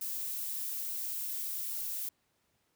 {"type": "noise", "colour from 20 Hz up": "violet", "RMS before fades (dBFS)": -37, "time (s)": [0.01, 2.09], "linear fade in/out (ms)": 5, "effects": ["pink hiss -75 dBFS RMS until 2.75 s", "high-pass 80 Hz 12 dB/octave"]}